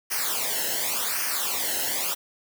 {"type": "noise with flanger", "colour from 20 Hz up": "white", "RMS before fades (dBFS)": -27, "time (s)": [0.1, 2.15], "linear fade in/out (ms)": 20, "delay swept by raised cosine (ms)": [0.26, 0.86], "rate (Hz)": 0.89, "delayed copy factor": -0.8, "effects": []}